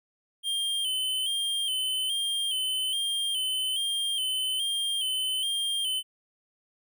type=tone with vibrato; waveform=square; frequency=3121 Hz; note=G7; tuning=8 cents flat; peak=-27 dBFS; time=0.43-6.03 s; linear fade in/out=50 ms; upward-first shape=square; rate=1.2 Hz; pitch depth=44 cents each way; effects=none